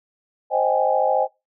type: chord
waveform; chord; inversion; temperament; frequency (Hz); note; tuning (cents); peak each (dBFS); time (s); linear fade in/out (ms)
sine; Ab major seventh; first; equal with one note detuned; 523.3 / 622.3 / 776.8 / 830.6; C5 / Eb5 / G5 / Ab5; 0 / 0 / -16 / 0; -22; 0.5-1.28; 50
effects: noise-tail reverb RT60 0.2 s tail -19 dB re dry